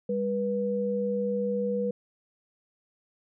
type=tone pair together; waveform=sine; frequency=200.3 / 487.2 Hz; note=G3 / B4; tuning=+38 / -24 cents; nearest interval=octave + minor third; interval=1538 cents; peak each=-30 / -27 dBFS; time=0.09-1.91 s; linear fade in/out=5 ms; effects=none